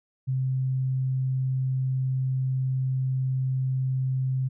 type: tone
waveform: sine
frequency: 130.81 Hz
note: C3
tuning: in tune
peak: -23 dBFS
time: 0.27-4.49 s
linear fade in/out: 20 ms
effects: none